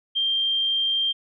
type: tone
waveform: sine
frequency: 3176 Hz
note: G7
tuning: 22 cents sharp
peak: -20 dBFS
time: 0.15-1.13 s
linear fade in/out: 20 ms
effects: none